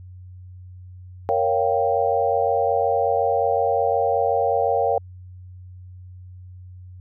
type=chord; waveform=sine; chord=G half-diminished seventh; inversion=first; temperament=equal; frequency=466.2 / 554.4 / 698.5 / 784 Hz; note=Bb4 / Db5 / F5 / G5; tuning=0 / 0 / 0 / 0 cents; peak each=-23 dBFS; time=1.29-4.98 s; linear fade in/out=0 ms; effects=added 91 Hz sine -38 dBFS peak until 7 s